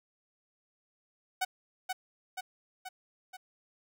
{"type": "tone with echo", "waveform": "sawtooth", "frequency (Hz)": 747, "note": "F#5", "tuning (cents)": 16, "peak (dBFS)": -24, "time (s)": [1.41, 1.45], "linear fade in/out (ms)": 10, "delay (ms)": 480, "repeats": 4, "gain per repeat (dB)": -4, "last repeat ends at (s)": 3.37, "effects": []}